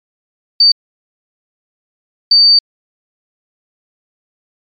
sine tone bursts at uneven times, 4600 Hz, D8, 37 cents flat, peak -4 dBFS, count 2, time 0.6-0.72 / 2.31-2.59 s, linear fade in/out 5 ms, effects MP3 96 kbps

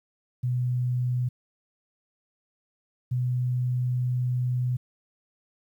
sine tone pair in turn, 124.4 / 124.9 Hz, B2 / B2, +13 / +20 cents, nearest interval unison, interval 7 cents, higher second, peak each -23 dBFS, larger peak neither, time 0.43-1.29 / 3.11-4.77 s, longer second, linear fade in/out 10 ms, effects 10-bit

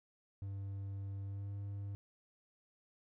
triangle tone with pitch glide, 98.5 to 100.16 Hz, G2 to G2, +9 to +38 cents, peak -38 dBFS, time 0.42-1.95 s, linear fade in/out 0 ms, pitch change +29 cents, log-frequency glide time 1.23-1.51 s, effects none

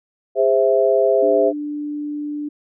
sine chord, Ab augmented, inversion none, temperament equal with one note detuned, 407.5 / 523.3 / 659.3 Hz, Ab4 / C5 / E5, -33 / 0 / 0 cents, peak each -17 dBFS, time 0.35-1.53 s, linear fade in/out 50 ms
sine tone with pitch glide, 298.2 to 295.1 Hz, D4 to D4, +27 to +8 cents, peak -23 dBFS, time 1.22-2.49 s, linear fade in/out 10 ms, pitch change -19 cents, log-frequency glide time 1.43-1.58 s
effects none

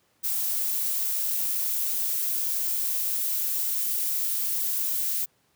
violet noise with high-pass filter sweep, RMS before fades -27 dBFS, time 0.23-5.26 s, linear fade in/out 20 ms, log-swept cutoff 720 to 330 Hz, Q 5.7, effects pink hiss -67 dBFS RMS until 5.55 s + high-pass 100 Hz 12 dB/octave

